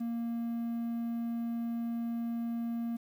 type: tone with quantisation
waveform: triangle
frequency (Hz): 233.1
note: A#3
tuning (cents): 0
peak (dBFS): -30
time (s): 0-2.97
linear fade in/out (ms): 10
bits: 10
effects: none